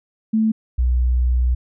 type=tone pair in turn; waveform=sine; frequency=220 / 61.74 Hz; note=A3 / B1; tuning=0 / 0 cents; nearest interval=octave + minor seventh; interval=2200 cents; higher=first; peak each=-14 dBFS; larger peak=neither; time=0.33-0.52 / 0.78-1.55 s; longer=second; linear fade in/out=10 ms; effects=none